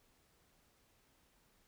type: silence
effects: pink hiss -72 dBFS RMS until 1.67 s